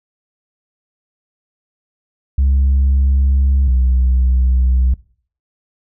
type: tone pair in turn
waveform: sine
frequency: 67.7 / 63.24 Hz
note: C#2 / B1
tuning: -40 / +42 cents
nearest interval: minor second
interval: 118 cents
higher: first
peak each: -8 dBFS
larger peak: neither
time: 2.38-3.68 / 3.68-4.94 s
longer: first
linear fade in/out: 5 ms
effects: noise-tail reverb RT60 0.5 s tail -22 dB re dry + tanh soft clip ceiling -8 dBFS